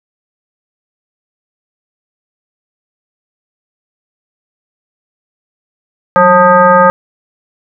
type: tone with frequency modulation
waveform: sine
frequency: 890 Hz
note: A5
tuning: 20 cents sharp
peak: -3 dBFS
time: 6.16-6.9 s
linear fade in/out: 0 ms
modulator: 352 Hz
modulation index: 1.6
effects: none